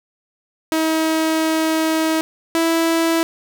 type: tone pair in turn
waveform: sawtooth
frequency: 319 / 329.3 Hz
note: D#4 / E4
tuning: +43 / -2 cents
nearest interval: minor second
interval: 55 cents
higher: second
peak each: -12 / -11 dBFS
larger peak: second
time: 0.72-2.21 / 2.55-3.23 s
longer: first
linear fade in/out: 0 ms
effects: none